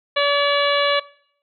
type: harmonic tone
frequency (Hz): 572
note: D5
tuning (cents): -46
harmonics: 1 / 2 / 3 / 4 / 5 / 6 / 7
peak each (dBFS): -19 / -22 / -24 / -25 / -26 / -27 / -27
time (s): 0.16-1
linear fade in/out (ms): 10
effects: noise-tail reverb RT60 0.6 s tail -20 dB re dry